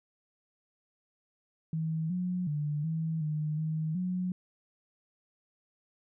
sine tone with pitch steps, 160.1 / 180.5 / 148.3 / 161.1 / 152.5 / 157.4 / 182 Hz, D#3 / F#3 / D3 / E3 / D#3 / D#3 / F#3, +50 / -43 / +17 / -39 / -34 / +20 / -28 cents, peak -29 dBFS, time 1.73-4.32 s, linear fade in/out 2 ms, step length 370 ms, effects none

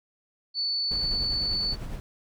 sine tone, 4474 Hz, C#8, 15 cents sharp, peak -25 dBFS, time 0.54-1.76 s, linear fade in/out 50 ms
brown noise with tremolo, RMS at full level -33 dBFS, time 0.91-2 s, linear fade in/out 0 ms, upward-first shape sine, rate 10 Hz, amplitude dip 40%
effects none

